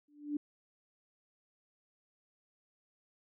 sine tone with exponential growth, 293.7 Hz, D4, in tune, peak -29 dBFS, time 0.08-0.37 s, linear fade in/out 5 ms, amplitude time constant 63 ms, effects none

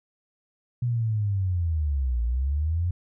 sine linear two-way sweep, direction down then up, 123.47 to 56.9 to 90.1 Hz, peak -22 dBFS, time 0.82-2.91 s, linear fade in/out 5 ms, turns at 2.23 s, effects none

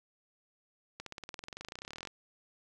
accelerating click train, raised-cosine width 0.2 ms, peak -25 dBFS, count 29, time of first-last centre 1-2.073 s, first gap 63 ms, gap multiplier 0.96, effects none

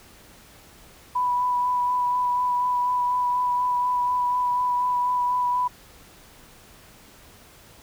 sine tone with vibrato, 987.8 Hz, B5, in tune, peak -20 dBFS, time 1.15-5.68 s, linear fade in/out 10 ms, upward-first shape sine, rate 4.1 Hz, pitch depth 14 cents each way, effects pink hiss -50 dBFS RMS until 7.82 s

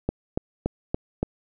click train, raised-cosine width 2 ms, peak -10 dBFS, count 5, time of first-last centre 0.09-1.23 s, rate 3.51 Hz, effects none

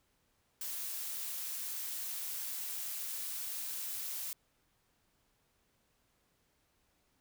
blue noise, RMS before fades -40 dBFS, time 0.61-4.33 s, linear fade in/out 2 ms, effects pink hiss -75 dBFS RMS until 7.2 s

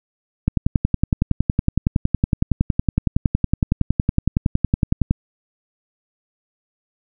click train, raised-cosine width 5 ms, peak -3 dBFS, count 51, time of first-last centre 0.48-5.11 s, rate 10.8 Hz, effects none

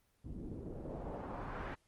pink noise with low-pass filter sweep, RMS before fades -44 dBFS, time 0.24-1.75 s, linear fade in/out 10 ms, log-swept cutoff 220 to 1700 Hz, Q 1.6, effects pink hiss -75 dBFS RMS until 1.87 s + Opus 24 kbps

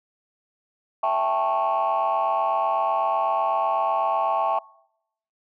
sine chord, A dominant seventh, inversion second, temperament just, 660 / 792 / 880 / 1100 Hz, E5 / G5 / A5 / C#6, +2 / +18 / 0 / -14 cents, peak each -24 dBFS, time 1.03-4.59 s, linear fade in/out 5 ms, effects noise-tail reverb RT60 0.8 s tail -25 dB re dry + tanh soft clip ceiling -14 dBFS

